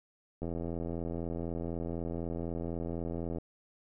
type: click train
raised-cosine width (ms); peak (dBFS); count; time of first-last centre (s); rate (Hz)
2; -24; 250; 0.42-3.384; 84
effects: none